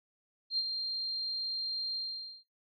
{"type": "tone with ADSR envelope", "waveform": "sine", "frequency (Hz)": 4186, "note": "C8", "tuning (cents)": 0, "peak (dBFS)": -26, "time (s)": [0.5, 2.44], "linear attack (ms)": 78, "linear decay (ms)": 48, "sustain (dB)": -6, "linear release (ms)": 480, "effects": ["noise-tail reverb RT60 0.2 s tail -21 dB re dry", "MP3 48 kbps"]}